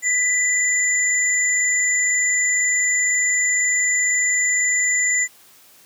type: tone pair together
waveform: sine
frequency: 1990 / 7092 Hz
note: B6 / A8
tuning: +13 / +13 cents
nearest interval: octave + minor seventh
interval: 2200 cents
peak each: -19 dBFS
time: 0.02-5.28 s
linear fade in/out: 50 ms
effects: white hiss -50 dBFS RMS until 5.85 s + high-pass 80 Hz 12 dB/octave